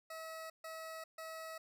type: tone bursts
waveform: 20% pulse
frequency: 644 Hz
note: E5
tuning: 41 cents flat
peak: -40 dBFS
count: 3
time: 0.1-1.58 s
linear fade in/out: 5 ms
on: 400 ms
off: 140 ms
effects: none